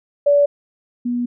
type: tone pair in turn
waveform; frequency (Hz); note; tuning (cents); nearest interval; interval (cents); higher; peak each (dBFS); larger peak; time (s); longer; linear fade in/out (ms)
sine; 575 / 242.6; D5 / B3; -37 / -31; octave + minor third; 1494; first; -10 / -18; first; 0.26-0.46 / 1.05-1.26; second; 10
effects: none